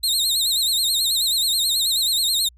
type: tone with vibrato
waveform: sawtooth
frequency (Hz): 3951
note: B7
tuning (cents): 0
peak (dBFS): -15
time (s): 0.03-2.49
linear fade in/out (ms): 10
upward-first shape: sine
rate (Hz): 9.3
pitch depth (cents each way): 140
effects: added 60 Hz sine -48 dBFS peak until 2.57 s + resampled to 32000 Hz